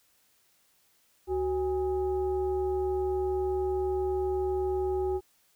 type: tone with frequency modulation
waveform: sine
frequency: 373.9 Hz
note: F#4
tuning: 18 cents sharp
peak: -26 dBFS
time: 1.27-5.21 s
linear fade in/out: 50 ms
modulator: 444 Hz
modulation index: 0.6
effects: white hiss -67 dBFS RMS until 5.55 s